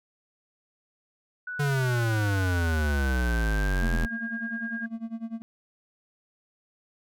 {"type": "tone with pitch glide", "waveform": "sine", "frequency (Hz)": [1480, 1623.3], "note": ["F#6", "G#6"], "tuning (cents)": [0, -40], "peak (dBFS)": -32, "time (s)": [1.47, 4.86], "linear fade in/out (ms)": 5, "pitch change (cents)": 160, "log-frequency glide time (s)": [2.77, 3.99]}
{"type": "exponential sweep", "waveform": "square", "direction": "down", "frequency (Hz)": [146.83, 39.53], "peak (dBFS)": -24, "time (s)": [1.59, 4.06], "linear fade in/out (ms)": 10}
{"type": "tone with tremolo", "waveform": "triangle", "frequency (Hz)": 227, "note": "A#3", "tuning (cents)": -46, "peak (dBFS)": -27, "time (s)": [3.82, 5.42], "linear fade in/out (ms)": 0, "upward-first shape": "sine", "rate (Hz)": 10, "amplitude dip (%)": 90}
{"effects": []}